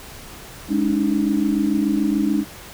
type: chord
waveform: sine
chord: Ab suspended fourth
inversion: none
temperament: equal with one note detuned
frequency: 207.7 / 284.2 / 311.1 Hz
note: Ab3 / Db4 / Eb4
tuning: 0 / +43 / 0 cents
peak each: -21 dBFS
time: 0.68-2.45 s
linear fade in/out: 50 ms
effects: pink hiss -39 dBFS RMS until 2.73 s